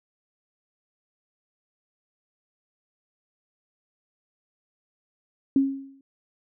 sine tone with exponential decay, 272.2 Hz, C#4, 31 cents flat, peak -14 dBFS, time 5.56-6.01 s, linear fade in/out 2 ms, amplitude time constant 96 ms, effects none

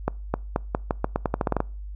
accelerating click train, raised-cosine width 1 ms, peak -8 dBFS, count 14, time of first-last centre 0.08-1.604 s, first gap 260 ms, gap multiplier 0.85, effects noise-tail reverb RT60 0.4 s tail -26 dB re dry + added 50 Hz sine -33 dBFS peak until 1.95 s

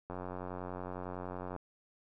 click train, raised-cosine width 1 ms, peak -27 dBFS, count 134, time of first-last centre 0.1-1.563 s, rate 90.9 Hz, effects none

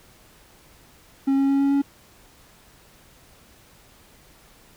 triangle tone with pitch steps, 272.2 / 274.1 / 276 / 277.9 / 279.9 Hz, C#4 / C#4 / C#4 / C#4 / C#4, -31 / -19 / -7 / +4 / +17 cents, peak -15 dBFS, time 1.27-1.82 s, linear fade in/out 10 ms, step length 110 ms, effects pink hiss -53 dBFS RMS until 4.76 s

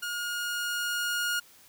sawtooth tone with level ramp, 1430 Hz, F6, 41 cents sharp, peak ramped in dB -28 to -23 dBFS, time 0.02-1.4 s, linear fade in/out 10 ms, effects white hiss -56 dBFS RMS until 1.68 s

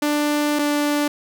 sawtooth tone pair in turn, 295.4 / 293 Hz, D4 / D4, +10 / -4 cents, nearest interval unison, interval 14 cents, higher first, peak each -14 dBFS, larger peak neither, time 0.02-0.59 / 0.59-1.08 s, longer first, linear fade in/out 5 ms, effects none

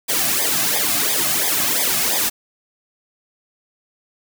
white noise with flanger, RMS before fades -19 dBFS, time 0.08-2.3 s, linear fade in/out 20 ms, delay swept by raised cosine 0.7 to 2.2 ms, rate 2.9 Hz, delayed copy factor -0.95, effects none

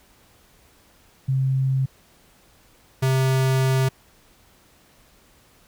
sine / square tone pair in turn, 133 / 131.93 Hz, C3 / C3, +29 / +15 cents, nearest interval unison, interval 14 cents, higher first, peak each -18 dBFS, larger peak neither, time 1.28-1.86 / 3.02-3.89 s, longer second, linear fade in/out 10 ms, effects pink hiss -56 dBFS RMS until 5.67 s

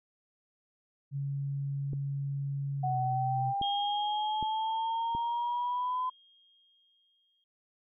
sine tone with pitch glide, 139.6 to 128.01 Hz, C#3 to C3, +13 to -37 cents, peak -31 dBFS, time 1.11-3.54 s, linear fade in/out 50 ms, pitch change -150 cents, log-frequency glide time 2.79-2.99 s
clicks, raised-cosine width 3 ms, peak -27 dBFS, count 4, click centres 1.933 / 3.614 / 4.427 / 5.15 s
sine exponential sweep, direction up, 740 to 1019 Hz, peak -29 dBFS, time 2.83-6.1 s, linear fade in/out 10 ms
sine tone with exponential decay, 3241 Hz, G#7, 43 cents flat, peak -32 dBFS, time 3.62-7.44 s, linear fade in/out 2 ms, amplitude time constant 830 ms
effects none

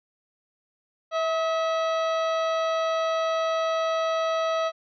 harmonic tone with a mistuned harmonic, 650 Hz, E5, 24 cents flat, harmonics 1 / 2 / 3 / 4 / 5 / 6 / 7 / 9, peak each -24 / -28 / -38 / -41 / -41 / -40 / -48 / -50 dBFS, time 1.11-4.72 s, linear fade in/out 50 ms, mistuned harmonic 2, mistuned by -30 cents, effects none

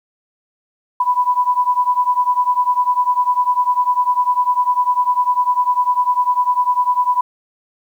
sine beating tone pair, 987.8 / 997.8 Hz, B5 / B5, 0 / +17 cents, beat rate 10 Hz, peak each -15 / -17 dBFS, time 1-7.21 s, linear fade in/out 5 ms, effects 8-bit

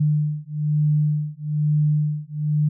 sine beating tone pair, 149.8 / 150.9 Hz, D3 / D3, +35 / +47 cents, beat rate 1.1 Hz, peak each -21 dBFS, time 0-2.69 s, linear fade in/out 10 ms, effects none

